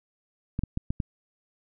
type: clicks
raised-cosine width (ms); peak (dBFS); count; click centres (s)
5; -15; 5; 0.591 / 0.636 / 0.774 / 0.905 / 1.002
effects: none